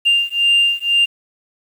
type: beating tone pair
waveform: sine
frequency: 2794 / 2796 Hz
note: F7 / F7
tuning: 0 / +1 cents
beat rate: 2 Hz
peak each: -14 dBFS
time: 0.05-1.06 s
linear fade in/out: 20 ms
effects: tanh soft clip ceiling -7 dBFS + 7-bit